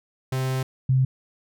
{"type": "tone pair in turn", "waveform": ["45% pulse", "sine"], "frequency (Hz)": [130.81, 130.81], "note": ["C3", "C3"], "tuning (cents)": [0, 0], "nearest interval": "unison", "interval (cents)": 0, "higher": "neither", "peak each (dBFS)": [-23, -16], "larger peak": "second", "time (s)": [[0.32, 0.63], [0.89, 1.05]], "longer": "first", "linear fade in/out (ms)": 5, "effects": []}